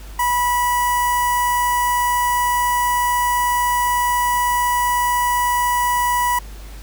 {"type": "tone with notch filter", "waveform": "sawtooth", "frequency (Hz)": 978, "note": "B5", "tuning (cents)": -17, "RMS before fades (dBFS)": -18, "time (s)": [0.19, 6.39], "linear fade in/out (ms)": 5, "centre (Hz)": 3900, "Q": 0.55, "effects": ["added 50 Hz sine -33 dBFS peak until 6.82 s", "pink hiss -43 dBFS RMS until 6.82 s"]}